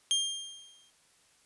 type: tone with exponential decay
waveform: sawtooth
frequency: 3200 Hz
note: G7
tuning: 35 cents sharp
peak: -20 dBFS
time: 0.11-0.9 s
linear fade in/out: 0 ms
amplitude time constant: 170 ms
effects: white hiss -65 dBFS RMS until 1.45 s + resampled to 24000 Hz